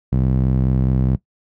sawtooth tone with band-pass filter, 64.7 Hz, C2, 19 cents flat, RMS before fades -17 dBFS, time 0.12-1.16 s, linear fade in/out 5 ms, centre 150 Hz, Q 1.5, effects noise-tail reverb RT60 0.1 s tail -18 dB re dry

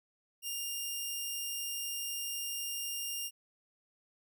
10% pulse tone, 2808 Hz, F7, 9 cents sharp, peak -27 dBFS, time 0.42-3.31 s, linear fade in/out 50 ms, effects none

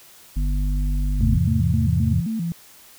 harmonic tone, 49 Hz, G1, in tune, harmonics 1 / 3 / 5, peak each -19 / -29 / -33 dBFS, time 0.36-1.38 s, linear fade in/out 10 ms
sine chord, E augmented, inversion none, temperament equal, 82.41 / 103.83 / 130.81 Hz, E2 / G#2 / B#2, 0 / 0 / 0 cents, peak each -21 / -23 / -22 dBFS, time 1.19-2.21 s, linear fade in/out 10 ms
sine tone with vibrato, 193.8 Hz, G3, 20 cents flat, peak -22 dBFS, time 1.21-2.52 s, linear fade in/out 0 ms, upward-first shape square, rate 3.8 Hz, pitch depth 240 cents each way
effects white hiss -48 dBFS RMS until 2.98 s

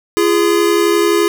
square tone pair together, 341.6 / 413.2 Hz, F4 / G#4, -38 / -9 cents, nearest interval minor third, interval 329 cents, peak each -14 dBFS, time 0.17-1.28 s, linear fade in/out 0 ms, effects 7-bit

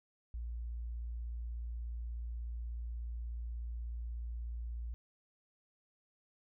sine tone, 58.27 Hz, A#1, in tune, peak -38 dBFS, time 0.34-4.94 s, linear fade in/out 0 ms, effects none

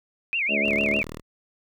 sine tone with vibrato, 2418 Hz, D7, 50 cents sharp, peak -22 dBFS, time 0.33-1.03 s, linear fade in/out 0 ms, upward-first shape sine, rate 6.6 Hz, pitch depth 250 cents each way
harmonic tone, 71.1 Hz, C#2, 45 cents sharp, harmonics 3 / 4 / 5 / 6 / 7 / 8 / 9, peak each -28 / -33 / -35 / -34 / -39 / -32 / -30 dBFS, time 0.48-1.03 s, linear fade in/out 50 ms
5% pulse tone, 38.86 Hz, D#1, 1 cent flat, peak -24 dBFS, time 0.63-1.22 s, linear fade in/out 50 ms
effects none

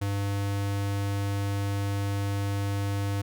square tone, 100 Hz, G2, 35 cents sharp, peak -27 dBFS, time 0.01-3.22 s, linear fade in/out 10 ms, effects none

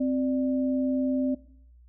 sine tone pair together, 261.5 / 590.3 Hz, C4 / D5, -1 / +9 cents, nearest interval octave + major second, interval 1410 cents, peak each -23 / -32 dBFS, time 0-1.35 s, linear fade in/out 10 ms, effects noise-tail reverb RT60 0.6 s tail -19 dB re dry + added 60 Hz sine -51 dBFS peak until 1.88 s

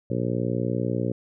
harmonic tone, 60.1 Hz, B1, 46 cents flat, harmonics 2 / 3 / 4 / 5 / 6 / 7 / 8 / 9, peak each -28 / -30 / -31 / -32 / -33 / -33 / -34 / -35 dBFS, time 0.1-1.12 s, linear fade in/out 5 ms, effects none

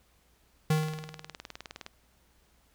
square tone with exponential decay, 155.56 Hz, D#3, in tune, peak -22 dBFS, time 0.7-1.35 s, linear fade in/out 5 ms, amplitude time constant 140 ms
click train, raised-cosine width 0.2 ms, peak -23 dBFS, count 23, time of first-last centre 0.73-1.864 s, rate 19.4 Hz
effects added 60 Hz sine -67 dBFS peak until 2.74 s + pink hiss -67 dBFS RMS until 2.74 s

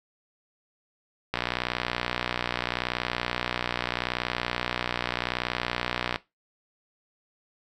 click train, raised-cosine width 0.3 ms, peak -10 dBFS, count 294, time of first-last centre 1.34-6.159 s, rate 60.8 Hz, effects noise-tail reverb RT60 0.2 s tail -17 dB re dry

